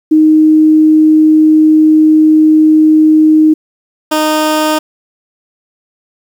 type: tone pair in turn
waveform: sine / 15% pulse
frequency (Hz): 311.1 / 308.6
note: D#4 / D#4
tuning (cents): 0 / -14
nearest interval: unison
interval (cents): 14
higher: first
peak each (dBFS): -3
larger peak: neither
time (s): 0.11-3.54 / 4.11-4.79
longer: first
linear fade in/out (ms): 10
effects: 7-bit